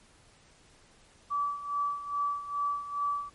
sine tone with tremolo, 1153 Hz, D6, 32 cents flat, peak -26 dBFS, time 1.3-3.3 s, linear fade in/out 20 ms, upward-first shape sine, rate 2.4 Hz, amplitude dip 75%, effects pink hiss -60 dBFS RMS until 3.34 s + MP3 48 kbps

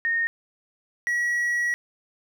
sine / triangle tone pair in turn, 1845 / 1921.1 Hz, A#6 / B6, -18 / -48 cents, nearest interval minor second, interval 70 cents, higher second, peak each -21 / -20 dBFS, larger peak second, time 0.05-0.27 / 1.07-1.74 s, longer second, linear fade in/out 0 ms, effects none

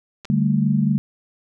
clicks, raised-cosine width 0.2 ms, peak -20 dBFS, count 2, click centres 0.248 / 0.253 s
sine chord, D suspended fourth, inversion none, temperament just, 146.83 / 195.78 / 220.2 Hz, D3 / G3 / A3, 0 / -2 / +2 cents, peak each -20 dBFS, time 0.3-0.98 s, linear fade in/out 0 ms
effects none

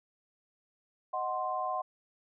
sine chord, C diminished, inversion first, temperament equal, 622.3 / 740 / 1046.5 Hz, Eb5 / Gb5 / C6, 0 / 0 / 0 cents, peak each -38 / -34 / -34 dBFS, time 1.13-1.82 s, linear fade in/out 10 ms, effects none

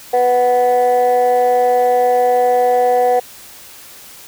sine tone pair together, 494.5 / 742 Hz, B4 / F#5, +2 / +5 cents, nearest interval perfect fifth, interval 703 cents, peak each -11 / -11 dBFS, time 0.13-3.2 s, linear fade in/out 10 ms, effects tanh soft clip ceiling -7 dBFS + white hiss -38 dBFS RMS until 4.27 s

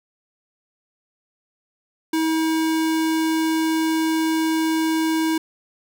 square tone, 320.3 Hz, E4, 50 cents flat, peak -19 dBFS, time 2.13-5.38 s, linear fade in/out 5 ms, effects none

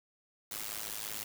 white noise with amplitude modulation, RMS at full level -36 dBFS, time 0.51-1.24 s, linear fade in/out 5 ms, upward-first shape sine, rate 106 Hz, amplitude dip 95%, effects none

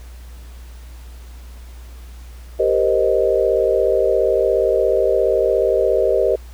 sine chord, C minor seventh, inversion second, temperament equal, 392 / 466.2 / 523.3 / 622.3 Hz, G4 / Bb4 / C5 / Eb5, 0 / 0 / 0 / 0 cents, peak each -19 dBFS, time 2.59-6.36 s, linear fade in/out 10 ms, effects added 60 Hz sine -34 dBFS peak until 6.53 s + pink hiss -48 dBFS RMS until 6.53 s

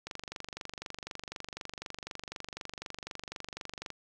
click train, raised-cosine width 0.2 ms, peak -22 dBFS, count 93, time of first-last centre 0.07-3.903 s, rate 24 Hz, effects none

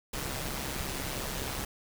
pink noise with amplitude modulation, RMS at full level -33 dBFS, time 0.13-1.65 s, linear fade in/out 5 ms, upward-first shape sine, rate 136 Hz, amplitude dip 55%, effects none

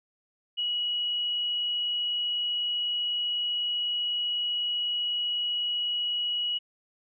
sine tone, 2916 Hz, F#7, 26 cents flat, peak -26 dBFS, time 0.57-6.59 s, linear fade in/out 20 ms, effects none

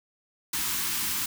white band-stop noise, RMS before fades -29 dBFS, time 0.53-1.26 s, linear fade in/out 5 ms, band 380 to 870 Hz, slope 48 dB/octave, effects none

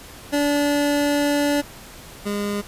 25% pulse tone pair in turn, 289.2 / 204.5 Hz, D4 / G#3, -27 / -26 cents, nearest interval tritone, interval 599 cents, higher first, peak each -14 / -19 dBFS, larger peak first, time 0.32-1.62 / 2.25-2.62 s, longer first, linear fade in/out 20 ms, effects pink hiss -41 dBFS RMS until 2.67 s + resampled to 32000 Hz

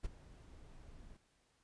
brown noise with ADSR envelope, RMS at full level -38 dBFS, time 0.03-1.17 s, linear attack 23 ms, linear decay 17 ms, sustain -18 dB, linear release 4 ms, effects pink hiss -75 dBFS RMS until 1.63 s + resampled to 22050 Hz

